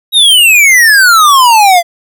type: exponential sweep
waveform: square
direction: down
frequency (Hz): 3842 to 672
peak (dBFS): -3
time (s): 0.12-1.83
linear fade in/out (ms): 50
effects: none